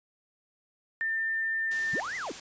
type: tone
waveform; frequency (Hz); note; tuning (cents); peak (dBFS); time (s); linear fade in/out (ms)
sine; 1796; A6; +35; -27; 1.01-2; 0
type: noise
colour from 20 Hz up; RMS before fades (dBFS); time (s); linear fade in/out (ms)
white; -42; 1.71-2.4; 5
type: linear two-way sweep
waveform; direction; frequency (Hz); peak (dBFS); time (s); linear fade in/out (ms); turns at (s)
triangle; up then down; 73.8 to 2110 to 200.9; -31; 1.93-2.32; 5; 2.16
effects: resampled to 16000 Hz